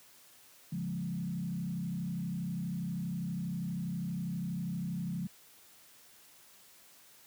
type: tone with frequency modulation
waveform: sine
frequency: 174.61 Hz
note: F3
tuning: in tune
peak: -33 dBFS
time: 0.72-5.27 s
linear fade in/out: 5 ms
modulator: 32.4 Hz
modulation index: 1.1
effects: white hiss -59 dBFS RMS until 7.26 s + high-pass 80 Hz 12 dB/octave